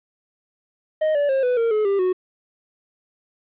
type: tone with pitch steps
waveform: triangle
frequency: 622.3 / 577.3 / 535.5 / 496.8 / 460.8 / 427.5 / 396.6 / 367.9 Hz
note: D#5 / D5 / C5 / B4 / A#4 / A4 / G4 / F#4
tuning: 0 / -30 / +40 / +10 / -20 / -50 / +20 / -10 cents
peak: -15 dBFS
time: 1.01-2.13 s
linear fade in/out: 10 ms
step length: 140 ms
effects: resampled to 8000 Hz + 9-bit